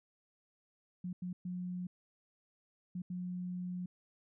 sine tone bursts at uneven times, 180 Hz, F#3, 47 cents flat, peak -37 dBFS, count 5, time 1.04-1.13 / 1.22-1.33 / 1.45-1.87 / 2.95-3.02 / 3.1-3.86 s, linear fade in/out 5 ms, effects none

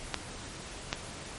clicks, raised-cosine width 0.2 ms, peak -11 dBFS, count 2, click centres 0.143 / 0.929 s, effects pink hiss -43 dBFS RMS until 1.38 s + MP3 48 kbps

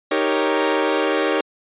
sawtooth chord, Eb dominant seventh, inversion none, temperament equal, 311.1 / 392 / 466.2 / 554.4 Hz, Eb4 / G4 / Bb4 / Db5, 0 / 0 / 0 / 0 cents, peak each -19 dBFS, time 0.11-1.41 s, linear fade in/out 5 ms, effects resampled to 8000 Hz

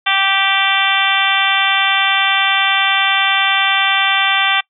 harmonic tone, 390 Hz, G4, 9 cents flat, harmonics 2 / 3 / 4 / 5 / 6 / 7 / 8 / 9, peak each -20 / -20 / -20 / -20 / -20 / -20 / -20 / -20 dBFS, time 0.06-4.61 s, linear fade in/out 10 ms, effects noise-tail reverb RT60 0.1 s tail -25 dB re dry

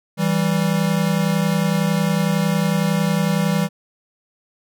square tone pair together, 163.6 / 194.55 Hz, E3 / G3, -13 / -13 cents, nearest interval minor third, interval 300 cents, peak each -20 dBFS, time 0.17-3.69 s, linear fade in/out 50 ms, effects none

